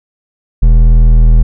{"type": "tone with hard clipping", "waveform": "triangle", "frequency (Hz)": 40.32, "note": "E1", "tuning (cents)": -38, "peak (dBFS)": -4, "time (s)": [0.62, 1.43], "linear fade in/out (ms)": 10, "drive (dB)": 12, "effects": []}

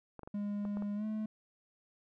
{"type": "clicks", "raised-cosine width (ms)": 1, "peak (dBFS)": -32, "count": 6, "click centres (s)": [0.193, 0.233, 0.275, 0.652, 0.771, 0.823]}
{"type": "tone with pitch glide", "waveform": "triangle", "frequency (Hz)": [204.8, 215.7], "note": ["G#3", "A3"], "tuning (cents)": [-24, -34], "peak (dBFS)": -32, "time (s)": [0.34, 1.26], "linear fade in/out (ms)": 5, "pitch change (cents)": 90, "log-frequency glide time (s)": [0.95, 1.05]}
{"effects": []}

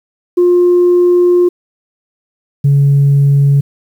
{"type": "tone pair in turn", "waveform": "sine", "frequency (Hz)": [354.4, 140.64], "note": ["F4", "C#3"], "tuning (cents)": [25, 25], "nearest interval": "octave + major third", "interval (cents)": 1600, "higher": "first", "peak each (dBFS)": -4, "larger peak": "neither", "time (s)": [[0.37, 1.49], [2.64, 3.61]], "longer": "first", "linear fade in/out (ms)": 10, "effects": ["tanh soft clip ceiling -3 dBFS", "7-bit"]}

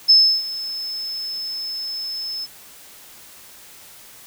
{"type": "tone with ADSR envelope", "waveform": "sine", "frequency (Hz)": 5230, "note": "E8", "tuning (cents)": -15, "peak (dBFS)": -7, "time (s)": [0.08, 2.47], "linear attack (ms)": 21, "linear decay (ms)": 320, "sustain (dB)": -18, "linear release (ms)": 34, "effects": ["white hiss -44 dBFS RMS until 4.26 s"]}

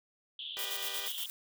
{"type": "band-pass noise", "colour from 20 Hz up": "white", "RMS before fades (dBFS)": -42, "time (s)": [0.39, 1.26], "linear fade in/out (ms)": 2, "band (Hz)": [3000, 3500], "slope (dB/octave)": 96}
{"type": "chord", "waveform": "5% pulse", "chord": "G augmented", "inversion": "none", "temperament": "just", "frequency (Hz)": [392, 490, 612.5], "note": ["G4", "B4", "D#5"], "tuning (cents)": [0, -14, -27], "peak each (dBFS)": [-34, -34, -35], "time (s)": [0.57, 1.08], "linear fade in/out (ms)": 0}
{"type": "noise with tremolo", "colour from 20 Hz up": "blue", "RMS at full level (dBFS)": -38, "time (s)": [0.59, 1.3], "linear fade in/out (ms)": 0, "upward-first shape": "square", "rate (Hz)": 8.5, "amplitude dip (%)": 60}
{"effects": []}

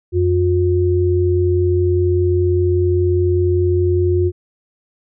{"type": "tone pair together", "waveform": "sine", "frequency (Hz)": [89.5, 358], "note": ["F2", "F4"], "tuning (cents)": [43, 43], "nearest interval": "2 octaves", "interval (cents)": 2400, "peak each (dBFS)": -15, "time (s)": [0.12, 4.32], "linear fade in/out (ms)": 50, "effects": []}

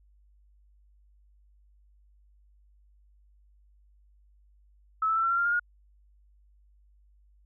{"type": "tone with pitch steps", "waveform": "sine", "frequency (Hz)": [1299, 1317.1, 1335.5, 1354.2, 1373.1, 1392.2, 1411.7, 1431.4], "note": ["E6", "E6", "E6", "E6", "F6", "F6", "F6", "F6"], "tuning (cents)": [-26, -2, 22, 46, -30, -6, 18, 42], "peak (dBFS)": -23, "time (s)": [5.02, 5.596], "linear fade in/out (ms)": 5, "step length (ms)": 72, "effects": ["added 50 Hz sine -58 dBFS peak until 7.45 s"]}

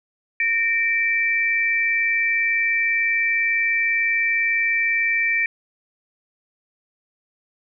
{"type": "tone pair together", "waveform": "sine", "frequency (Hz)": [1835, 2333], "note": ["A#6", "D7"], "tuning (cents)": [-28, -12], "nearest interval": "major third", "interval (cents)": 416, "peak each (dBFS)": [-22, -19], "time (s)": [0.4, 5.46], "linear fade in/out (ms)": 2, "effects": []}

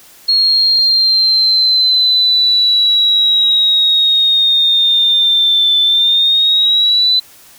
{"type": "exponential two-way sweep", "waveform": "sine", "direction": "down then up", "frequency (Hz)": [4285, 3520, 4023], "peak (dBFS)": -8, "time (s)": [0.28, 7.2], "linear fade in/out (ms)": 10, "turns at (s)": 5.8, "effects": ["white hiss -42 dBFS RMS until 7.58 s"]}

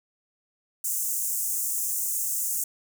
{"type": "high-pass noise", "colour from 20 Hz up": "pink", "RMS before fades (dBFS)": -28, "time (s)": [0.84, 2.64], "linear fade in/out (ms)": 5, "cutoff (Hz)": 6600, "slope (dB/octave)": 48, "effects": []}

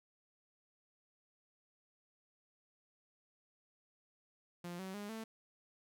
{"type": "tone with pitch steps", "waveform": "sawtooth", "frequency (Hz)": [174.61, 189.32, 205.3, 222.6], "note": ["F3", "F#3", "G#3", "A3"], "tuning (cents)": [0, 40, -20, 20], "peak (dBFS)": -39, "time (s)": [4.64, 5.24], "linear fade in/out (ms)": 5, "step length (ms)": 150, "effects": []}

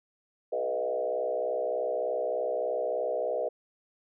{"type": "tone with frequency modulation", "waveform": "sine", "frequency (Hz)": 554.4, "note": "C#5", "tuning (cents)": 0, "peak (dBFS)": -27, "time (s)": [0.52, 3.49], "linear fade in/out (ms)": 10, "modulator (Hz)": 63.3, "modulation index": 2, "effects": []}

